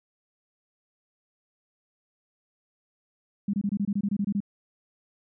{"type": "tone bursts", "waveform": "sine", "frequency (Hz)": 201.9, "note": "G#3", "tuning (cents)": -49, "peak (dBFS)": -23, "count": 12, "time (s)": [3.48, 4.404], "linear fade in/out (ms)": 5, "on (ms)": 55, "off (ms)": 24, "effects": []}